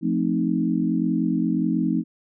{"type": "chord", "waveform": "sine", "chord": "F dominant seventh", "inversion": "none", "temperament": "equal", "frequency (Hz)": [174.61, 220, 261.6, 311.1], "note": ["F3", "A3", "C4", "Eb4"], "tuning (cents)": [0, 0, 0, 0], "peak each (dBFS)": -25, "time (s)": [0.01, 2.04], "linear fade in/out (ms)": 50, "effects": []}